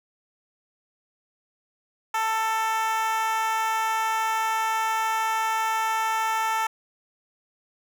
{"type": "tone with high-pass filter", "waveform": "10% pulse", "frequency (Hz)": 443.5, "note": "A4", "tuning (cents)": 14, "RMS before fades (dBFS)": -25, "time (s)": [2.14, 6.67], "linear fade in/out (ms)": 5, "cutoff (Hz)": 1000, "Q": 6.4, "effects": []}